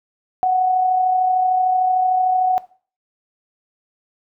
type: tone with amplitude modulation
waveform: sine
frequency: 741 Hz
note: F#5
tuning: 2 cents sharp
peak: -12 dBFS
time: 0.43-2.58 s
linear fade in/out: 0 ms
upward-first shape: sine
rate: 33.3 Hz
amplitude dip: 35%
effects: noise-tail reverb RT60 0.4 s tail -17 dB re dry